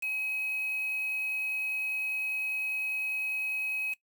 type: tone with quantisation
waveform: sine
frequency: 2545 Hz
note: D#7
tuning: 39 cents sharp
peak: -30 dBFS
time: 0.02-3.94 s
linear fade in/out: 10 ms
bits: 7
effects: noise-tail reverb RT60 0.1 s tail -18 dB re dry